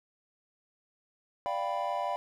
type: chord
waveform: triangle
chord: G dominant seventh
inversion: second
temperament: equal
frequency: 587.3 / 698.5 / 784 / 987.8 Hz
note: D5 / F5 / G5 / B5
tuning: 0 / 0 / 0 / 0 cents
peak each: -34 / -33 / -34 / -33 dBFS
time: 1.46-2.16 s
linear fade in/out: 0 ms
effects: none